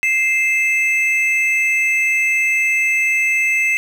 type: tone pair together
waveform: triangle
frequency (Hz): 2093 / 2617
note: C7 / E7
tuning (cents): 0 / -13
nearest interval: major third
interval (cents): 387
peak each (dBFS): -15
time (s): 0.03-3.77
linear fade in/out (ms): 0
effects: none